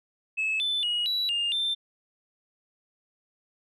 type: tone with pitch steps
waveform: sine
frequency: 2594 / 3515 / 2895 / 3926 / 2817 / 3569 Hz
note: E7 / A7 / F#7 / B7 / F7 / A7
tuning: -28 / -2 / -38 / -11 / +14 / +24 cents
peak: -23 dBFS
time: 0.37-1.75 s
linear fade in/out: 20 ms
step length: 230 ms
effects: tanh soft clip ceiling -22 dBFS